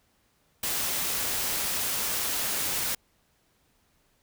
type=noise; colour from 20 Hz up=white; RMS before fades=-29 dBFS; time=0.63-2.95 s; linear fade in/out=5 ms; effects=pink hiss -68 dBFS RMS until 4.22 s